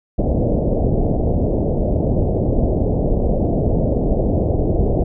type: low-pass noise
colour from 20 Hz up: pink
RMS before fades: -17 dBFS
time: 0.18-5.04 s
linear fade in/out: 10 ms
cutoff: 670 Hz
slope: 48 dB/octave
effects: none